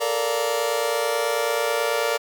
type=chord; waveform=sawtooth; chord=Bb major seventh; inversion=third; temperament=just; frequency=437 / 466.2 / 582.7 / 699.2 Hz; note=A4 / Bb4 / D5 / F5; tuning=-12 / 0 / -14 / +2 cents; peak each=-26 / -21 / -21 / -27 dBFS; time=0-2.18 s; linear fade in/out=20 ms; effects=none